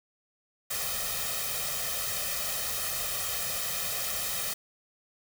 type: noise with comb filter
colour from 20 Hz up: white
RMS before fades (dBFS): -32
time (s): 0.7-4.54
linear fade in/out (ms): 10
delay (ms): 1.6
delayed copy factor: +0.95
effects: none